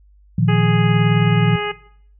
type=chord; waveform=sine; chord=Bb suspended fourth; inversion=none; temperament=equal; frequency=116.54 / 155.56 / 174.61 Hz; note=Bb2 / Eb3 / F3; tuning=0 / 0 / 0 cents; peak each=-17 dBFS; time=0.38-1.56 s; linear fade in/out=5 ms
type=harmonic tone; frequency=415.3 Hz; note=G#4; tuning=in tune; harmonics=1 / 2 / 3 / 4 / 5 / 6 / 7; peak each=-24 / -27 / -29 / -30 / -31 / -32 / -32 dBFS; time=0.48-1.72 s; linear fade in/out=10 ms
effects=noise-tail reverb RT60 0.6 s tail -17 dB re dry + added 50 Hz sine -47 dBFS peak until 2.19 s